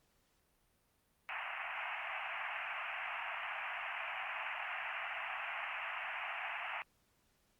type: band-pass noise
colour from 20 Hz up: white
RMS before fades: -42 dBFS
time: 1.29-6.82 s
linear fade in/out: 0 ms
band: 650 to 2800 Hz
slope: 96 dB/octave
effects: pink hiss -75 dBFS RMS until 7.59 s + Opus 48 kbps